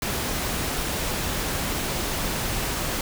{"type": "noise", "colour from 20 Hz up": "pink", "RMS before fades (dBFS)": -27, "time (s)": [0.02, 3.01], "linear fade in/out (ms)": 2, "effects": []}